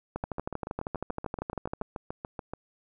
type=two click trains; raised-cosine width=1 ms; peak=-18 / -21 dBFS; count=22 / 17; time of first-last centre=0.16-1.814 / 0.24-2.536 s; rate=12.7 / 6.97 Hz; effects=none